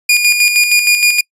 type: tone with tremolo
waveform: sawtooth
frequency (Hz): 2434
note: D#7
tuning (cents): -39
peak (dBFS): -3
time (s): 0.09-1.21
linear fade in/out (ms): 5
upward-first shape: square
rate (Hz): 6.4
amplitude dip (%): 50
effects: noise-tail reverb RT60 0.1 s tail -26 dB re dry + resampled to 32000 Hz